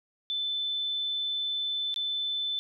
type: tone with dropouts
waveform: sine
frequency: 3520 Hz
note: A7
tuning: in tune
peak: -28 dBFS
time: 0.3-2.59 s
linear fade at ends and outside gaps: 0 ms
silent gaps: 1.942-1.961 s
effects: none